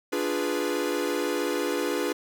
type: chord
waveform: 45% pulse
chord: D diminished seventh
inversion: none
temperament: equal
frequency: 293.7 / 349.2 / 415.3 / 493.9 Hz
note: D4 / F4 / Ab4 / Cb5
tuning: 0 / 0 / 0 / 0 cents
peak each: -31 dBFS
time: 0.12-2.13 s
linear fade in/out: 10 ms
effects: none